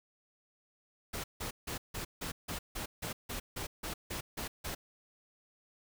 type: noise bursts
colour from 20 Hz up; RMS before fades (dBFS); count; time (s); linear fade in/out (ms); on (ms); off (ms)
pink; -39; 14; 1.13-4.75; 10; 110; 160
effects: none